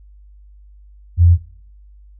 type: tone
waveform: sine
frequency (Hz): 86.2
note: F2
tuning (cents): -22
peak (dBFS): -6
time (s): 1.17-1.38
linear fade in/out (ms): 50
effects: noise-tail reverb RT60 0.6 s tail -20 dB re dry + added 50 Hz sine -41 dBFS peak until 2.19 s